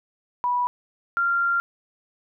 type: tone pair in turn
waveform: sine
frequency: 980 / 1386.6 Hz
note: B5 / F6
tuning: -14 / -13 cents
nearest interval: tritone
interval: 601 cents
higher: second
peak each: -20 / -19 dBFS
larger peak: second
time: 0.44-0.67 / 1.17-1.6 s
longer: second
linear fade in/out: 0 ms
effects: none